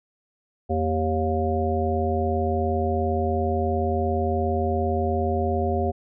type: harmonic tone with a mistuned harmonic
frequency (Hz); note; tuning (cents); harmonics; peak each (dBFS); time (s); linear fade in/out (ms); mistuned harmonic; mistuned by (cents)
78.6; D#2; +18; 1 / 3 / 5 / 7 / 9; -25 / -29 / -27 / -30 / -27; 0.69-5.92; 20; 1; +130
effects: none